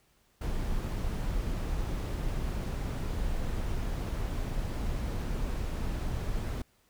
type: noise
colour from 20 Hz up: brown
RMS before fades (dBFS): -32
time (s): 0.41-6.62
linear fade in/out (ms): 5
effects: pink hiss -68 dBFS RMS until 6.89 s